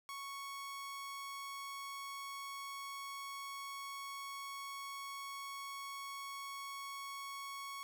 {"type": "tone", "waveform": "sawtooth", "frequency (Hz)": 1108, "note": "C#6", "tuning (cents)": -1, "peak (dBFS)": -40, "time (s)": [0.09, 7.83], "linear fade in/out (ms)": 0, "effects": []}